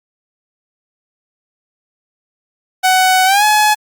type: tone with pitch glide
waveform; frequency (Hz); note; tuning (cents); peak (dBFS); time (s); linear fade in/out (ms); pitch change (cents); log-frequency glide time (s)
sawtooth; 747 to 848.2; F#5 to G#5; +16 to +36; -5; 2.83-3.75; 20; +220; 3.25-3.44
effects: Opus 48 kbps